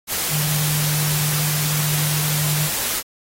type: tone in noise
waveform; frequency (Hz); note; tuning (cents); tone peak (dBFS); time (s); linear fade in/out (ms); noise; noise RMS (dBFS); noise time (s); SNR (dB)
sine; 150.8; D3; +46; -21; 0.29-2.7; 50; white; -23; 0.07-3.03; -1
effects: AAC 48 kbps